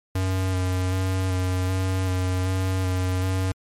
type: tone with vibrato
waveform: square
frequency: 93 Hz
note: F#2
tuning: 9 cents sharp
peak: -22 dBFS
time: 0.15-3.52 s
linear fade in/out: 5 ms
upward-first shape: square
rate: 1.3 Hz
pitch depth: 16 cents each way
effects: MP3 64 kbps